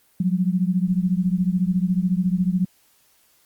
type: beating tone pair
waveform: sine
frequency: 178 / 192 Hz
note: F3 / G3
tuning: +33 / -36 cents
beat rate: 14 Hz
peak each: -20 / -22 dBFS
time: 0.2-2.65 s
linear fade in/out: 5 ms
effects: white hiss -60 dBFS RMS until 3.45 s + Opus 32 kbps